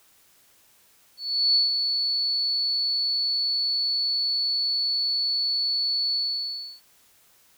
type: tone with ADSR envelope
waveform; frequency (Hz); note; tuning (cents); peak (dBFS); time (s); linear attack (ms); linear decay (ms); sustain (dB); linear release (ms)
sine; 4435; C#8; 0; -16; 1.17-6.81; 380; 150; -6; 660
effects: white hiss -59 dBFS RMS until 7.57 s